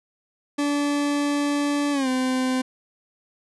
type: tone with pitch glide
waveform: 40% pulse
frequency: 288.8 to 257.3 Hz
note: D4 to C4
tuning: -29 to -29 cents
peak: -20 dBFS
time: 0.58-2.62 s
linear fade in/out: 10 ms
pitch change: -200 cents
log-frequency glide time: 1.92-2.08 s
effects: resampled to 24000 Hz